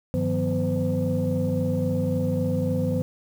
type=tone cluster; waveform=sine; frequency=99.5 / 155.9 / 179.6 / 248.6 / 511 Hz; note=G2 / D#3 / F3 / B3 / C5; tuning=+26 / +4 / +49 / +12 / -41 cents; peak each=-27 dBFS; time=0.14-3.02 s; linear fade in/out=0 ms; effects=tanh soft clip ceiling -15 dBFS + 8-bit